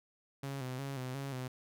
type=tone with vibrato; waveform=sawtooth; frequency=132.9 Hz; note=C3; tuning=27 cents sharp; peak=-34 dBFS; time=0.43-1.48 s; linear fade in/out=5 ms; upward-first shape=square; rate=2.8 Hz; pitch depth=64 cents each way; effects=none